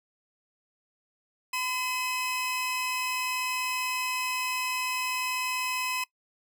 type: tone pair together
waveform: sawtooth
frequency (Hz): 1015.9 / 2560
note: B5 / D#7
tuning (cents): +49 / +49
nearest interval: octave + major third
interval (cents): 1600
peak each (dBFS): -28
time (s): 1.53-6.04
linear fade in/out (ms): 5
effects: noise-tail reverb RT60 0.1 s tail -21 dB re dry